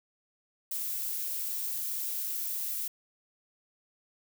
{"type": "noise", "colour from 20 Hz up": "violet", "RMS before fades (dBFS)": -34, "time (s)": [0.71, 2.88], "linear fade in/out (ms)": 5, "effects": []}